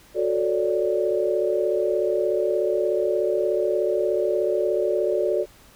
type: chord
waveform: sine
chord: D major seventh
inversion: first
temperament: just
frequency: 367.1 / 440.5 / 550.6 / 587.3 Hz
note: F#4 / A4 / C#5 / D5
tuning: -14 / +2 / -12 / 0 cents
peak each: -24 / -25 / -30 / -24 dBFS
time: 0.14-5.46 s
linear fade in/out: 50 ms
effects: pink hiss -52 dBFS RMS until 5.75 s